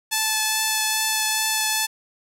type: tone with vibrato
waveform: 5% pulse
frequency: 871 Hz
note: A5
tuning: 18 cents flat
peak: -8 dBFS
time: 0.11-1.87 s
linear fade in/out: 20 ms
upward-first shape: triangle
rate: 2.4 Hz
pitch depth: 11 cents each way
effects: none